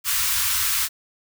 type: band-stop noise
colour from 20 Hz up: white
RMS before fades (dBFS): -22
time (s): 0.04-0.89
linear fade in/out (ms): 50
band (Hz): 110 to 1000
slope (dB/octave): 48
effects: none